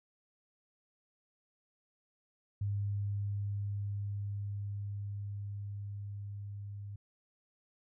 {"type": "tone with level ramp", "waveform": "sine", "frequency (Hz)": 101.3, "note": "G#2", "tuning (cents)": -43, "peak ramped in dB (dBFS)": [-31, -41], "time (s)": [2.61, 6.96], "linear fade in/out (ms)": 5, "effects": []}